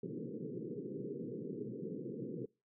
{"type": "band-pass noise", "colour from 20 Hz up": "white", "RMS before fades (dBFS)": -43, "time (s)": [0.03, 2.46], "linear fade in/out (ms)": 5, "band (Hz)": [120, 480], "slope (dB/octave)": 96, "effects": ["noise-tail reverb RT60 0.3 s tail -25 dB re dry"]}